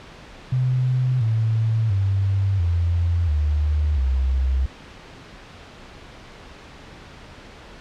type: tone with pitch steps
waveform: sine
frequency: 127.4 / 111.55 / 97.67 / 85.52 / 74.88 / 65.57 Hz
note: C3 / A2 / G2 / F2 / D2 / C2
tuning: -46 / +24 / -6 / -36 / +34 / +4 cents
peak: -17 dBFS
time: 0.52-4.66 s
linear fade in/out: 5 ms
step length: 690 ms
effects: pink hiss -42 dBFS RMS until 7.8 s + low-pass 4000 Hz 12 dB/octave